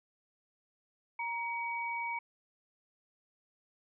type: tone pair together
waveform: sine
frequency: 938.5 / 2264 Hz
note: A#5 / C#7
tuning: +11 / +36 cents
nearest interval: octave + minor third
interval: 1525 cents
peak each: -36 / -37 dBFS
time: 1.19-2.19 s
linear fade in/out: 5 ms
effects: none